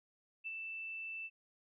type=tone with ADSR envelope; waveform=sine; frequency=2654 Hz; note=E7; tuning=11 cents sharp; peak=-38 dBFS; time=0.44-1.3 s; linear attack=29 ms; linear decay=29 ms; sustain=-3 dB; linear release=45 ms; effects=none